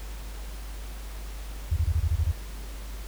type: tone bursts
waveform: sine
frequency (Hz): 80.1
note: E2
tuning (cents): -49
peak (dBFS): -20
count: 8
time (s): 1.71-2.319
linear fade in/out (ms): 10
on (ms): 56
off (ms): 23
effects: added 50 Hz sine -35 dBFS peak until 3.07 s + pink hiss -46 dBFS RMS until 3.07 s